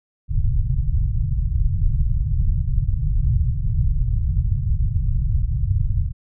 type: low-pass noise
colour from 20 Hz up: pink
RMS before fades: -19 dBFS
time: 0.28-6.13 s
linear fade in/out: 50 ms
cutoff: 140 Hz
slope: 48 dB/octave
effects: none